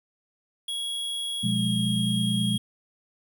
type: tone with pitch glide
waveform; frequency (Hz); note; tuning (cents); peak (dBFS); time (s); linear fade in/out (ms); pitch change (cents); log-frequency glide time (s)
square; 3322 to 3274; G#7 to G#7; 0 to -25; -29; 0.68-2.58; 5; -25; 1.49-1.58
type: chord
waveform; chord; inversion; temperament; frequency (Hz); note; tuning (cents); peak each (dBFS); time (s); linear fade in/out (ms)
sine; F diminished; second; equal with one note detuned; 123.47 / 178.28 / 207.7; Cb3 / F3 / Ab3; 0 / +36 / 0; -28 / -29 / -26; 1.43-2.58; 10
effects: 9-bit